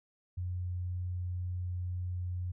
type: tone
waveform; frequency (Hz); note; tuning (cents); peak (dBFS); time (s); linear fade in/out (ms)
sine; 89.8; F2; +49; -33; 0.37-2.52; 10
effects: none